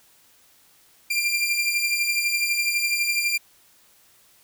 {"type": "beating tone pair", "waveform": "sawtooth", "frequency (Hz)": [2373, 2385], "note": ["D7", "D7"], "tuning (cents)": [17, 26], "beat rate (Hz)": 12, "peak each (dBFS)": [-24, -19], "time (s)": [1.1, 3.38], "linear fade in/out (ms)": 10, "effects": ["white hiss -57 dBFS RMS until 4.43 s"]}